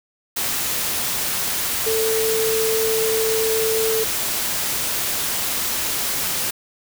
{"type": "tone in noise", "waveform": "sine", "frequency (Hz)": 443.9, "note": "A4", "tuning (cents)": 15, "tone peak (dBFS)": -19, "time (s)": [1.86, 4.04], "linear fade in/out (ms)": 10, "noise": "white", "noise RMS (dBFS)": -23, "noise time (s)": [0.36, 6.51], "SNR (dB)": 1, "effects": []}